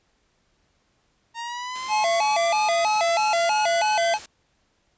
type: linear sweep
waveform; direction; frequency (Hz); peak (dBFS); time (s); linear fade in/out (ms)
sawtooth; up; 920 to 1568; -26; 1.34-4.18; 50
type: noise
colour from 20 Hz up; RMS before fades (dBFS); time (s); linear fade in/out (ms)
white; -39; 1.75-4.26; 5
type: tone with vibrato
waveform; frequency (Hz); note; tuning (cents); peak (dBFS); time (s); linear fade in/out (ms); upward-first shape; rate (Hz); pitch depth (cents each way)
square; 760; F#5; +46; -20; 1.88-4.19; 50; square; 3.1; 200
effects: pink hiss -67 dBFS RMS until 4.97 s + resampled to 16000 Hz